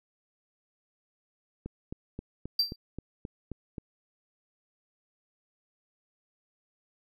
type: click train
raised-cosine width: 3 ms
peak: -24 dBFS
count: 9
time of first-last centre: 1.66-3.782 s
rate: 3.77 Hz
type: tone with exponential decay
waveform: triangle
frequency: 4699 Hz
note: D8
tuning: in tune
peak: -18 dBFS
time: 2.59-2.76 s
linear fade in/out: 5 ms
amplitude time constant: 36 ms
effects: none